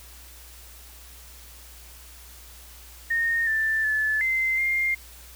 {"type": "tone with pitch steps", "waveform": "sine", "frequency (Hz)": [1843, 1770, 1733, 2074, 2113], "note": ["A#6", "A6", "A6", "C7", "C7"], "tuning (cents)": [-20, 10, -27, -16, 16], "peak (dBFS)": -21, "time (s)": [3.1, 4.95], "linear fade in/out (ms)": 10, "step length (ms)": 370, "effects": ["added 60 Hz sine -47 dBFS peak until 5.35 s", "white hiss -48 dBFS RMS until 5.35 s"]}